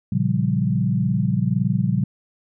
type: chord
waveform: sine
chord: G half-diminished seventh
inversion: first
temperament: equal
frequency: 116.54 / 138.59 / 174.61 / 196 Hz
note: Bb2 / Db3 / F3 / G3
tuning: 0 / 0 / 0 / 0 cents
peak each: -23 dBFS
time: 0.12-2.04 s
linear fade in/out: 5 ms
effects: none